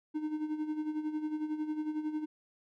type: tone with tremolo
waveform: triangle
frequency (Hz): 306.6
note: D#4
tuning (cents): -25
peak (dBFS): -28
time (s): 0.14-2.26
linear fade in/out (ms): 20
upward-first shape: sine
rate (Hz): 11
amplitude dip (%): 65
effects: none